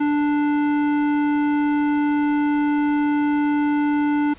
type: tone with hard clipping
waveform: triangle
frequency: 293.7 Hz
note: D4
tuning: in tune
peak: -19 dBFS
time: 0-4.34 s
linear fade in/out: 10 ms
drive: 17 dB
effects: pink hiss -47 dBFS RMS until 4.38 s + resampled to 8000 Hz